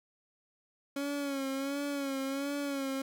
30% pulse tone with vibrato, 277.2 Hz, C#4, in tune, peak -30 dBFS, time 0.96-3.02 s, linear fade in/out 5 ms, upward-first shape sine, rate 1.4 Hz, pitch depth 56 cents each way, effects none

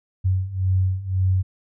sine beating tone pair, 92.5 / 94.4 Hz, F#2 / F#2, 0 / +35 cents, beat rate 1.9 Hz, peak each -23 / -20 dBFS, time 0.24-1.43 s, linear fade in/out 20 ms, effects none

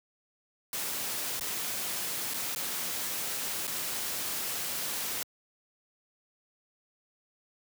white noise with dropouts, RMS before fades -34 dBFS, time 0.73-5.23 s, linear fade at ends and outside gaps 1 ms, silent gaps 1.396-1.409 / 2.337-2.342 / 2.549-2.56 / 3.67-3.677 s, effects high-pass 100 Hz 12 dB/octave

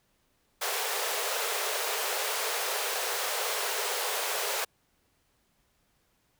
pink high-pass noise, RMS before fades -31 dBFS, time 0.61-4.65 s, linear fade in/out 10 ms, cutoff 400 Hz, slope 96 dB/octave, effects pink hiss -71 dBFS RMS until 6.39 s

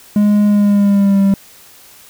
triangle tone with pitch glide, 207.3 to 196.57 Hz, G#3 to G3, -3 to +5 cents, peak -6 dBFS, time 0.16-1.34 s, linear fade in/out 2 ms, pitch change -92 cents, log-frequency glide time 0.46-1.21 s, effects white hiss -42 dBFS RMS until 2.09 s

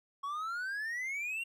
triangle exponential sweep, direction up, 1100 to 2794 Hz, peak -33 dBFS, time 0.23-1.44 s, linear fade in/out 10 ms, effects none

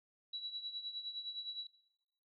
sine tone with tremolo, 3918 Hz, B7, 15 cents flat, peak -38 dBFS, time 0.33-1.67 s, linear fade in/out 5 ms, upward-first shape triangle, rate 9.7 Hz, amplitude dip 75%, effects noise-tail reverb RT60 1.0 s tail -18 dB re dry

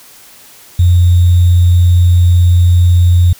sine tone with sample-and-hold, 88.2 Hz, F2, 18 cents sharp, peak -4 dBFS, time 0.79-3.33 s, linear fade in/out 5 ms, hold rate 3675 Hz, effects white hiss -39 dBFS RMS until 3.39 s

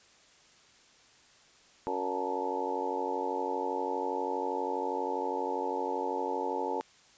harmonic tone with a mistuned harmonic, 92.5 Hz, F#2, in tune, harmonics 3 / 4 / 5 / 6 / 7 / 8 / 9 / 10, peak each -40 / -38 / -36 / -40 / -45 / -43 / -34 / -41 dBFS, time 1.87-6.81 s, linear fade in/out 0 ms, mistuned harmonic 9, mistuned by +67 cents, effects white hiss -60 dBFS RMS until 7.17 s + resampled to 16000 Hz

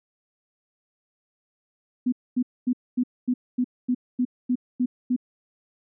sine tone bursts, 249.3 Hz, B3, 16 cents sharp, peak -19 dBFS, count 11, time 2.06-5.164 s, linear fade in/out 10 ms, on 64 ms, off 240 ms, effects none

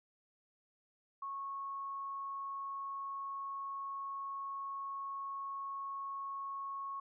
sine tone, 1100 Hz, C#6, 14 cents flat, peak -39 dBFS, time 1.22-7 s, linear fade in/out 5 ms, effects none

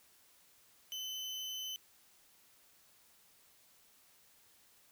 35% pulse tone, 3036 Hz, F#7, 44 cents sharp, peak -38 dBFS, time 0.92-1.76 s, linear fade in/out 0 ms, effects white hiss -66 dBFS RMS until 4.91 s

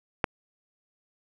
click, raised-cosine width 0.5 ms, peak -7 dBFS, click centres 0.242 s, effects none

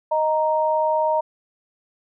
sine tone pair together, 622.7 / 932.3 Hz, D#5 / A#5, +1 / 0 cents, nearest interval perfect fifth, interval 699 cents, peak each -20 dBFS, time 0.11-1.21 s, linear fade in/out 10 ms, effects none

